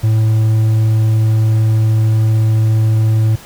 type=tone; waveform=triangle; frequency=110 Hz; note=A2; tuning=in tune; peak=-7 dBFS; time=0.03-3.36 s; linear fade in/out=10 ms; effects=pink hiss -37 dBFS RMS until 3.45 s